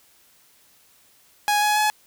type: tone with pitch steps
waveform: sawtooth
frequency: 830.6 / 839.8 / 849 Hz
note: G#5 / G#5 / G#5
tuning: 0 / +19 / +38 cents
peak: -14 dBFS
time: 1.48-1.9 s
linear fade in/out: 0 ms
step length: 140 ms
effects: white hiss -57 dBFS RMS until 2.06 s